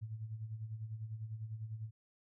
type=tone with tremolo; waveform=sine; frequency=110 Hz; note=A2; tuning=in tune; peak=-38 dBFS; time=0.01-1.91 s; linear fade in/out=20 ms; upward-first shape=sine; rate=10 Hz; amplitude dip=65%; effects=none